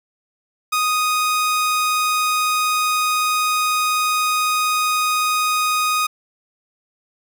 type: tone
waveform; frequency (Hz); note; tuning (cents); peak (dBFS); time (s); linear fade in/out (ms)
sawtooth; 1244.5; D#6; 0; -13; 0.72-6.07; 10
effects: none